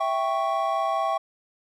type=chord; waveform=triangle; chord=C# diminished; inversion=first; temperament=equal; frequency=659.3 / 784 / 1108.7 Hz; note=E5 / G5 / C#6; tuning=0 / 0 / 0 cents; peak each=-25 dBFS; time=0-1.18 s; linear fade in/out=10 ms; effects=none